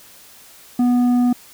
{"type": "tone with tanh clipping", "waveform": "sine", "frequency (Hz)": 245.3, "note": "B3", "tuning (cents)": -12, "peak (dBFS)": -14, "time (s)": [0.79, 1.33], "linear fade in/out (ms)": 5, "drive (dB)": 7, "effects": ["white hiss -45 dBFS RMS until 1.53 s"]}